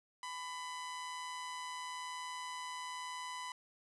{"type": "tone with amplitude modulation", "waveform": "sawtooth", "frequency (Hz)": 1000, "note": "B5", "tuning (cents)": 21, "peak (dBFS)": -36, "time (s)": [0.23, 3.52], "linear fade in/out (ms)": 2, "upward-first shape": "sine", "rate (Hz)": 161, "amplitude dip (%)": 40, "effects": ["resampled to 24000 Hz"]}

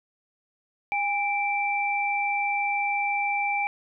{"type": "tone pair together", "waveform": "sine", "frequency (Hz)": [814, 2340], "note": ["G#5", "D7"], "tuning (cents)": [-35, -7], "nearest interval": "octave + tritone", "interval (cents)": 1828, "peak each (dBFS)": -26, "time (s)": [0.92, 3.67], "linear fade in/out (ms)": 0, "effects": []}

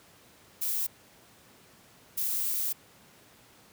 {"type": "noise bursts at uneven times", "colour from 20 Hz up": "violet", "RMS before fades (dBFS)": -30, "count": 2, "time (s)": [[0.61, 0.87], [2.17, 2.73]], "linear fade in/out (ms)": 10, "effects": ["pink hiss -57 dBFS RMS until 3.72 s", "high-pass 100 Hz 12 dB/octave"]}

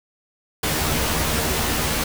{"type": "noise with comb filter", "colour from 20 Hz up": "pink", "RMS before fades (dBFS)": -22, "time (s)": [0.63, 2.04], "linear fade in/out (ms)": 5, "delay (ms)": 13, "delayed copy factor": 1, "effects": []}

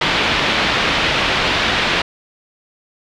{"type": "low-pass noise", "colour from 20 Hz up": "white", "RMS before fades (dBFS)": -17, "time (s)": [0.01, 2.02], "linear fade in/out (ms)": 5, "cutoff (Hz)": 3600, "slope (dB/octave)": 24, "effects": []}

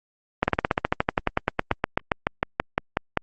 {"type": "slowing click train", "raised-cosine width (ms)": 0.5, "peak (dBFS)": -4, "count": 26, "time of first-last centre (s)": [0.43, 3.173], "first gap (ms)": 50, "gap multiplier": 1.06, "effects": ["Opus 32 kbps"]}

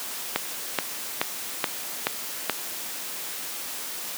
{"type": "click train", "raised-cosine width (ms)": 0.3, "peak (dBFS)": -5, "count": 6, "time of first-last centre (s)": [0.36, 2.497], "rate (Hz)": 2.34, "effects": ["white hiss -34 dBFS RMS until 4.17 s", "high-pass 200 Hz 12 dB/octave"]}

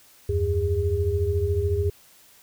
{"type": "tone cluster", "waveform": "sine", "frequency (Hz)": [80.3, 94.2, 407], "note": ["E2", "F#2", "G#4"], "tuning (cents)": [-45, 32, -35], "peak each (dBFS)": -25, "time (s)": [0.29, 1.9], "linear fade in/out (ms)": 5, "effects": ["white hiss -54 dBFS RMS until 2.42 s"]}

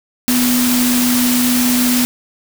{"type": "tone in noise", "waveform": "sine", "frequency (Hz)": 246.9, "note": "B3", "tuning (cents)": 0, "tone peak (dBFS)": -13, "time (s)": [0.28, 2.05], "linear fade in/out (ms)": 0, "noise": "white", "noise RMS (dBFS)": -18, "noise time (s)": [0.28, 2.05], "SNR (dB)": 2, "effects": []}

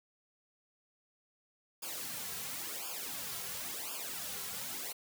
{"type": "noise with flanger", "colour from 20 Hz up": "white", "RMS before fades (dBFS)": -41, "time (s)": [1.82, 4.93], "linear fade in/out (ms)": 10, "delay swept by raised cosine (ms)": [0.5, 3.4], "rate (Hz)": 0.95, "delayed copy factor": -0.9, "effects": []}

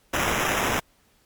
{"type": "noise with sample-and-hold", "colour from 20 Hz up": "white", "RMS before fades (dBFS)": -24, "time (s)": [0.13, 0.8], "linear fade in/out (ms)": 10, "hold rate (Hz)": 4410, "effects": ["pink hiss -62 dBFS RMS until 1.25 s", "MP3 96 kbps"]}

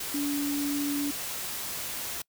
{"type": "tone in noise", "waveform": "sine", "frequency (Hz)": 286.6, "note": "D4", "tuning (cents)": -42, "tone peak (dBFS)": -27, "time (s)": [0.14, 1.11], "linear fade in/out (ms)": 5, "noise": "white", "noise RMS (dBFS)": -35, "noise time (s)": [0, 2.22], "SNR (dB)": 5, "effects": ["noise-tail reverb RT60 0.1 s tail -25 dB re dry"]}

